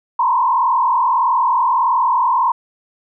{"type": "tone with frequency modulation", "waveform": "sine", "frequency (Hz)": 987.8, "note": "B5", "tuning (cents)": 0, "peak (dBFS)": -12, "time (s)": [0.19, 2.52], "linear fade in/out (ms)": 5, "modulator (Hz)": 41.6, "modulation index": 1.8, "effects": []}